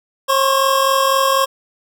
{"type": "tone cluster", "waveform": "square", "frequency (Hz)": [538, 1061, 1105], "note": ["C5", "C6", "C#6"], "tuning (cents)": [48, 24, -6], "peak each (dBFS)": -18, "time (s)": [0.28, 1.46], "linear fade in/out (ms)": 20, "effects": []}